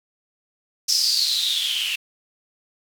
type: noise with band-pass filter sweep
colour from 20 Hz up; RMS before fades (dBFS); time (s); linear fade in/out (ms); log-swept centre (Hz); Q
blue; -22; 0.88-1.96; 10; 5400 to 2700; 10
effects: none